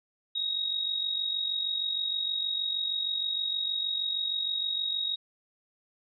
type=tone with amplitude modulation; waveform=sine; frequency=3778 Hz; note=A#7; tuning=22 cents sharp; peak=-25 dBFS; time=0.35-5.16 s; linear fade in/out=10 ms; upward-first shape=sine; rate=46.4 Hz; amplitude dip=60%; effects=none